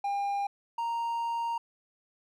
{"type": "tone pair in turn", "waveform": "triangle", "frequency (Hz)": [803, 930.5], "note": ["G5", "A#5"], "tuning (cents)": [41, -3], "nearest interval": "minor third", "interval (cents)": 256, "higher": "second", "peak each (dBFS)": [-26, -27], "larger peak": "first", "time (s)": [[0.04, 0.47], [0.78, 1.58]], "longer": "second", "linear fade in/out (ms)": 5, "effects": []}